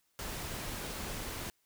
pink noise, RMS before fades -40 dBFS, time 0.19-1.5 s, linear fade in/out 0 ms, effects white hiss -75 dBFS RMS until 1.65 s

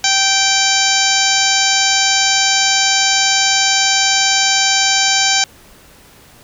harmonic tone, 780 Hz, G5, 9 cents flat, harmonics 1 / 2 / 3 / 4 / 5 / 6 / 7 / 8 / 9, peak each -20 / -20 / -20 / -20 / -20 / -20 / -20 / -20 / -20 dBFS, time 0.04-5.44 s, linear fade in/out 2 ms, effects pink hiss -44 dBFS RMS until 6.43 s

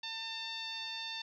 10% pulse tone with low-pass filter, 899 Hz, A5, 37 cents sharp, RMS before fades -41 dBFS, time 0.03-1.22 s, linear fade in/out 5 ms, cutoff 4100 Hz, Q 3.8, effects none

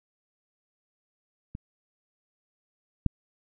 clicks, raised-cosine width 5 ms, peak -24 / -10 dBFS, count 2, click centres 1.551 / 3.063 s, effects none

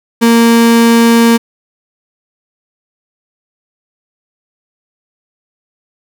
35% pulse tone, 231.7 Hz, A#3, 10 cents flat, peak -3 dBFS, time 0.21-1.38 s, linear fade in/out 20 ms, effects none

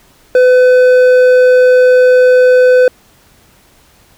sine tone with hard clipping, 504 Hz, B4, 35 cents sharp, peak -5 dBFS, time 0.35-2.88 s, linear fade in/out 2 ms, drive 6 dB, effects pink hiss -47 dBFS RMS until 4.17 s

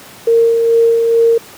sine tone with tremolo, 460.9 Hz, A#4, 20 cents flat, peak -6 dBFS, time 0.27-1.38 s, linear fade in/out 5 ms, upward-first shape sine, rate 2.3 Hz, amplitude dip 35%, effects pink hiss -36 dBFS RMS until 1.57 s + high-pass 150 Hz 12 dB/octave

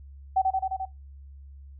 sine tone with echo, 763 Hz, G5, 47 cents flat, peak -18 dBFS, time 0.36-0.42 s, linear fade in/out 10 ms, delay 87 ms, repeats 5, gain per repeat -2 dB, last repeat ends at 0.855 s, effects noise-tail reverb RT60 0.2 s tail -19 dB re dry + added 69 Hz sine -43 dBFS peak until 1.79 s

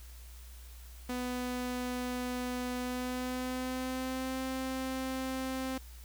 sawtooth tone with pitch glide, 248.9 to 261.7 Hz, B3 to C4, +14 to 0 cents, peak -30 dBFS, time 1.09-5.78 s, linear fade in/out 5 ms, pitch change +86 cents, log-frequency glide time 2.79-4.41 s, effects added 60 Hz sine -47 dBFS peak until 6.04 s + white hiss -57 dBFS RMS until 6.04 s

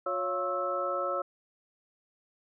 sine tone cluster, 358.8 / 554 / 694 / 1081 / 1311 Hz, F4 / C#5 / F5 / C#6 / E6, +47 / -1 / -11 / -44 / -10 cents, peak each -39 / -32 / -39 / -40 / -32 dBFS, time 0.06-1.22 s, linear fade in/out 5 ms, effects none

